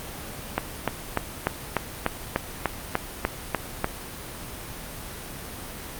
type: click train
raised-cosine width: 0.5 ms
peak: -6 dBFS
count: 12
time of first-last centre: 0.58-3.844 s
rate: 3.37 Hz
effects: pink hiss -37 dBFS RMS until 5.99 s + Opus 32 kbps